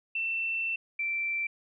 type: tone pair in turn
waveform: sine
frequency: 2683 / 2343 Hz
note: E7 / D7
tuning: +30 / -5 cents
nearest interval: major second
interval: 235 cents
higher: first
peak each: -28 dBFS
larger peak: neither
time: 0.15-0.76 / 0.99-1.47 s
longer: first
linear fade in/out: 5 ms
effects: none